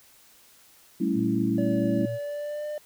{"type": "chord", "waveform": "sine", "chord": "A dominant seventh", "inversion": "third", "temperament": "equal with one note detuned", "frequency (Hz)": [193.19, 220, 277.2, 329.6], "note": ["G3", "A3", "C#4", "E4"], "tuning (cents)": [-25, 0, 0, 0], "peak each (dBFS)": -28, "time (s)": [1, 2.06], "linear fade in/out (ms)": 10}
{"type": "tone with vibrato", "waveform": "sine", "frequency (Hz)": 116.54, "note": "A#2", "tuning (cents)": 0, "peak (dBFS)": -31, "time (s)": [1.13, 2.19], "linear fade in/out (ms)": 50, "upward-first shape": "triangle", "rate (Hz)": 16, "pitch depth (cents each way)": 12}
{"type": "tone with pitch glide", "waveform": "triangle", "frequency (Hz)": [573, 598.7], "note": ["D5", "D5"], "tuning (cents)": [-43, 33], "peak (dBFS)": -28, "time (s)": [1.58, 2.78], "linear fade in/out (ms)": 2, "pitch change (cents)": 76, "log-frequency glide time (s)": [2.09, 2.67]}
{"effects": ["white hiss -56 dBFS RMS until 2.85 s"]}